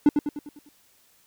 triangle tone with echo, 293.7 Hz, D4, in tune, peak -10 dBFS, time 0.06-0.09 s, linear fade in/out 2 ms, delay 100 ms, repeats 6, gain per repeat -6 dB, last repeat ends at 0.69 s, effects white hiss -61 dBFS RMS until 1.26 s

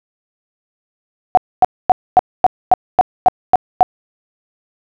sine tone bursts, 740 Hz, F#5, in tune, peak -3 dBFS, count 10, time 1.35-3.83 s, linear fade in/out 0 ms, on 23 ms, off 250 ms, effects none

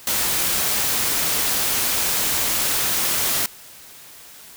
white noise, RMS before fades -21 dBFS, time 0.07-3.46 s, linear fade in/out 2 ms, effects white hiss -43 dBFS RMS until 4.56 s

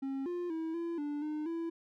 triangle tone with pitch steps, 270.6 / 351.8 / 323.2 / 337.9 / 292.5 / 303.9 / 332.7 Hz, C#4 / F4 / E4 / E4 / D4 / D#4 / E4, -42 / +13 / -34 / +43 / -7 / -41 / +16 cents, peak -32 dBFS, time 0.02-1.7 s, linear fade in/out 10 ms, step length 240 ms, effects none

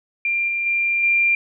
sine tone with level steps, 2383 Hz, D7, 25 cents sharp, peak -18 / -20 / -17 / -14 dBFS, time 0.25-1.35 s, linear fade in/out 2 ms, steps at 0.48 / 0.66 / 1.03 s, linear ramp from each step 5 ms, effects none

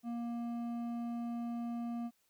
sine tone with hard clipping, 235.8 Hz, A#3, 20 cents sharp, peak -38 dBFS, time 0.03-2.11 s, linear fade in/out 50 ms, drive 8 dB, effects white hiss -75 dBFS RMS until 2.29 s

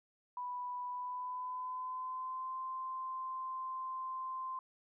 sine tone with pitch glide, 987.8 to 1041.1 Hz, B5 to C6, 0 to -9 cents, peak -38 dBFS, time 0.37-4.59 s, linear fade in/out 2 ms, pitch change +91 cents, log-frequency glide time 0.89-2.58 s, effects none

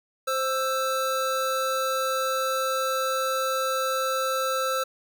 square tone pair together, 525.1 / 1325 Hz, C5 / E6, +6 / +9 cents, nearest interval octave + major third, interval 1603 cents, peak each -28 / -27 dBFS, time 0.27-4.84 s, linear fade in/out 10 ms, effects none

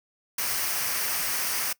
white noise with comb filter, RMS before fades -28 dBFS, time 0.38-1.73 s, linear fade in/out 5 ms, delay 0.27 ms, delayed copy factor -0.5, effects noise-tail reverb RT60 0.1 s tail -21 dB re dry

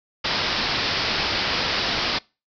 white low-pass noise, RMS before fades -24 dBFS, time 0.24-2.19 s, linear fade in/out 10 ms, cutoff 5300 Hz, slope 96 dB/octave, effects noise-tail reverb RT60 0.3 s tail -25 dB re dry

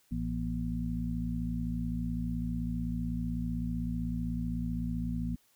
harmonic tone with a mistuned harmonic, 55.8 Hz, A1, 25 cents sharp, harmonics 1 / 2 / 3 / 4, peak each -36 / -40 / -36 / -35 dBFS, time 0.11-5.36 s, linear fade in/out 10 ms, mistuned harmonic 4, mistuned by +120 cents, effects white hiss -68 dBFS RMS until 5.55 s

